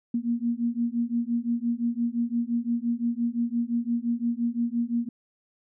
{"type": "beating tone pair", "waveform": "sine", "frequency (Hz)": [233.1, 238.9], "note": ["A#3", "A#3"], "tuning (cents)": [0, 43], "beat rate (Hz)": 5.8, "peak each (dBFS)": -27, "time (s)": [0.14, 5.09], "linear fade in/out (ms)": 5, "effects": []}